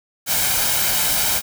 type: noise with comb filter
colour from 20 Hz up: white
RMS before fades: -19 dBFS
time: 0.26-1.42 s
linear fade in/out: 50 ms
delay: 1.3 ms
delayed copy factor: +0.5
effects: none